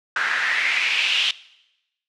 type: noise with band-pass filter sweep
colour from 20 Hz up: white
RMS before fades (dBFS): -21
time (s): 0.16-1.31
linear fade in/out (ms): 2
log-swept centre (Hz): 1500 to 3200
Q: 4.5
effects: noise-tail reverb RT60 0.9 s tail -20 dB re dry + low-pass 5000 Hz 12 dB/octave